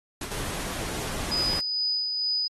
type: noise with exponential decay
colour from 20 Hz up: pink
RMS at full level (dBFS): -30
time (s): 0.21-0.53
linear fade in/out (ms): 5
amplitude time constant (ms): 68
type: noise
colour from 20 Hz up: pink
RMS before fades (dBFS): -33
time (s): 0.31-1.6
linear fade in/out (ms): 5
type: tone with tremolo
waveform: sine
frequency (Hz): 4978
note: D#8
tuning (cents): 0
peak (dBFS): -23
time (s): 1.31-2.48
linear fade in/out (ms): 10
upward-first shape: sine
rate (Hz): 2.2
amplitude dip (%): 35
effects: AAC 32 kbps